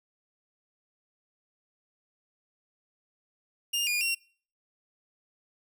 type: tone with pitch steps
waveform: sawtooth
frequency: 2816 / 2431 / 2744 Hz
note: F7 / D#7 / F7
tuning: +14 / -41 / -31 cents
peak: -23 dBFS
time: 3.73-4.15 s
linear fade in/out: 10 ms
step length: 140 ms
effects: noise-tail reverb RT60 0.5 s tail -26 dB re dry